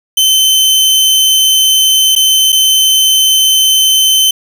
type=tone with dropouts; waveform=sawtooth; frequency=3073 Hz; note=G7; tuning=35 cents flat; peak=-3 dBFS; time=0.17-4.31 s; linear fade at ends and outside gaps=5 ms; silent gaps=2.153-2.161 / 2.522-2.526 s; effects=none